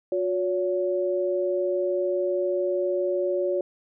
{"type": "tone pair together", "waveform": "sine", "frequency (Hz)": [361.2, 566], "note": ["F#4", "C#5"], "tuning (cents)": [-42, 36], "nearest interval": "minor sixth", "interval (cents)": 778, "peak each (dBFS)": -25, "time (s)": [0.12, 3.61], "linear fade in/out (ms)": 2, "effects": []}